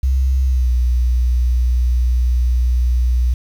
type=tone with pitch glide; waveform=sine; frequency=65.41 to 61.03 Hz; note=C2 to B1; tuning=0 to -20 cents; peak=-12 dBFS; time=0.03-3.34 s; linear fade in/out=5 ms; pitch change=-120 cents; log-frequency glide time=0.44-0.71 s; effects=7-bit